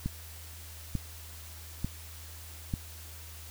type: click train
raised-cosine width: 5 ms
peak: -18 dBFS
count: 4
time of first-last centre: 0.06-2.739 s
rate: 1.12 Hz
effects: added 80 Hz sine -46 dBFS peak until 3.5 s + white hiss -49 dBFS RMS until 3.5 s